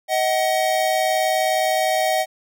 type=tone pair together; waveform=square; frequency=631 / 750.4 Hz; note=D#5 / F#5; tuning=+24 / +24 cents; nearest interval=minor third; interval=300 cents; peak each=-21 dBFS; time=0.08-2.26 s; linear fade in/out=50 ms; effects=none